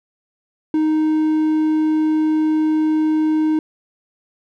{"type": "tone", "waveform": "triangle", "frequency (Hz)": 311.1, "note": "D#4", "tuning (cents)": 0, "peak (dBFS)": -12, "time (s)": [0.74, 3.59], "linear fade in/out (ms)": 2, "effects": []}